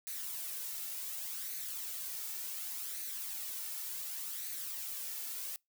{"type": "noise with flanger", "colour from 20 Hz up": "blue", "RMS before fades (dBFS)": -41, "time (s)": [0.07, 5.56], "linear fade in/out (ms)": 0, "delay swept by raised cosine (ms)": [0.47, 2.27], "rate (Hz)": 0.68, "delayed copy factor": 0.5, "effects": ["noise-tail reverb RT60 0.2 s tail -26 dB re dry"]}